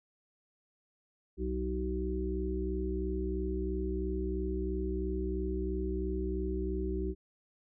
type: harmonic tone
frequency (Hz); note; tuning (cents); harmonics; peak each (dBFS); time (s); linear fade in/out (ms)
63; B1; +35; 1 / 3 / 5 / 6; -34 / -40 / -39 / -36; 1.37-7.15; 50
effects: none